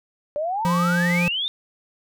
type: exponential sweep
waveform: sine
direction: up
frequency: 572 to 3700 Hz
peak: -22 dBFS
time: 0.36-1.48 s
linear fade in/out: 0 ms
type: tone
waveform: square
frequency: 174.61 Hz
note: F3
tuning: in tune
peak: -20 dBFS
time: 0.65-1.28 s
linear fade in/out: 0 ms
effects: none